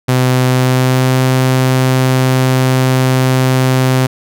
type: tone with pitch glide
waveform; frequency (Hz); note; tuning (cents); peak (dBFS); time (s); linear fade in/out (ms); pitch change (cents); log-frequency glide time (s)
sawtooth; 127.6 to 129.68; C3 to C3; -43 to -15; -5; 0.08-4.07; 10; +28; 0.46-1.2
effects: none